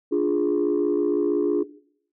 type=chord; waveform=sine; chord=D diminished; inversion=none; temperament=equal; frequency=293.7 / 349.2 / 415.3 Hz; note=D4 / F4 / Ab4; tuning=0 / 0 / 0 cents; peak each=-22 dBFS; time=0.11-1.64 s; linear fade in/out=20 ms; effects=noise-tail reverb RT60 0.6 s tail -17 dB re dry + tanh soft clip ceiling -14 dBFS